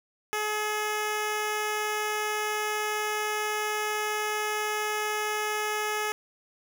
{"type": "tone", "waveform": "10% pulse", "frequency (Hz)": 424.3, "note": "G#4", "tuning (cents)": 37, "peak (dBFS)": -19, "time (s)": [0.33, 6.12], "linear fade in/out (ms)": 0, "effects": []}